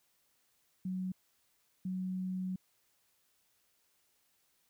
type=tone bursts at uneven times; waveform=sine; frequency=185.6 Hz; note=F#3; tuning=6 cents sharp; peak=-34 dBFS; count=2; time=0.85-1.12 / 1.85-2.56 s; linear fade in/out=5 ms; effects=white hiss -74 dBFS RMS until 4.69 s